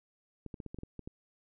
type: clicks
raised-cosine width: 3 ms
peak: -29 dBFS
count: 9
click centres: 0.463 / 0.542 / 0.602 / 0.663 / 0.745 / 0.787 / 0.834 / 0.993 / 1.075 s
effects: none